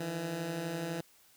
15% pulse beating tone pair, 155.56 / 167.56 Hz, D#3 / E3, 0 / +29 cents, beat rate 12 Hz, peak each -37 / -29 dBFS, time 0-1.01 s, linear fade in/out 5 ms, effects white hiss -63 dBFS RMS until 1.36 s

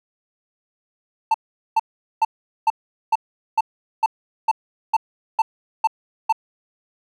triangle tone bursts, 888 Hz, A5, 16 cents sharp, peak -11 dBFS, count 12, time 1.31-6.326 s, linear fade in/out 5 ms, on 33 ms, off 420 ms, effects none

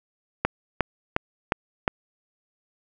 click train, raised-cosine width 0.5 ms, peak -5 dBFS, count 5, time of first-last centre 0.45-1.879 s, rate 2.8 Hz, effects none

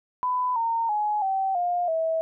sine tone with pitch steps, 1000 / 917 / 840.9 / 771.1 / 707.1 / 648.4 Hz, B5 / A#5 / G#5 / G5 / F5 / E5, +21 / -29 / +21 / -29 / +21 / -29 cents, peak -22 dBFS, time 0.23-2.21 s, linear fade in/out 0 ms, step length 330 ms, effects none

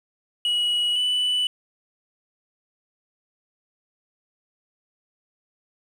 sine tone pair in turn, 2917 / 2977 Hz, F#7 / F#7, -25 / +10 cents, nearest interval unison, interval 35 cents, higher second, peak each -17 / -17 dBFS, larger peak neither, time 0.45-0.96 / 0.96-1.47 s, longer neither, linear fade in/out 2 ms, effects tanh soft clip ceiling -19 dBFS + 8-bit

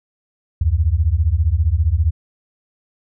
sine beating tone pair, 72.8 / 87.8 Hz, D2 / F2, -15 / +10 cents, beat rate 15 Hz, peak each -16 dBFS, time 0.61-2.11 s, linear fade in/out 5 ms, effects none

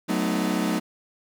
40% pulse chord, B dominant seventh, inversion second, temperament equal with one note detuned, 185 / 220 / 252.6 / 311.1 Hz, F#3 / A3 / B3 / D#4, 0 / 0 / +39 / 0 cents, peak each -27 / -27 / -29 / -27 dBFS, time 0.08-0.8 s, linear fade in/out 20 ms, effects none

